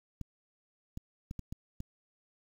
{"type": "clicks", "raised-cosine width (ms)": 5, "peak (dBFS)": -27, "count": 6, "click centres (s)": [0.213, 0.974, 1.311, 1.393, 1.525, 1.804], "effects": ["9-bit"]}